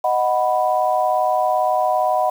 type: chord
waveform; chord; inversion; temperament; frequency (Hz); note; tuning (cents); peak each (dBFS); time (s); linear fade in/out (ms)
sine; B major; first; equal; 622.3 / 740 / 987.8; D#5 / F#5 / B5; 0 / 0 / 0; -20 / -18 / -22; 0.04-2.3; 5
effects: 7-bit